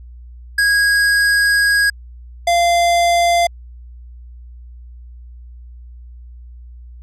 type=tone pair in turn; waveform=square; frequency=1646 / 690.5 Hz; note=G#6 / F5; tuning=-16 / -20 cents; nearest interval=octave + minor third; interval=1504 cents; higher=first; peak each=-12 dBFS; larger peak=neither; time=0.58-1.9 / 2.47-3.47 s; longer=first; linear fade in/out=5 ms; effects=added 60 Hz sine -34 dBFS peak until 7.02 s + low-pass 10000 Hz 12 dB/octave